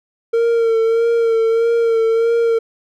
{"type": "tone with vibrato", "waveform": "triangle", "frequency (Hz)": 457.9, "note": "A#4", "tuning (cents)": -31, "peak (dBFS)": -10, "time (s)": [0.33, 2.59], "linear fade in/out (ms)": 10, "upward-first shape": "sine", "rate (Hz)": 1.6, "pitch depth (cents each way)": 30, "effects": []}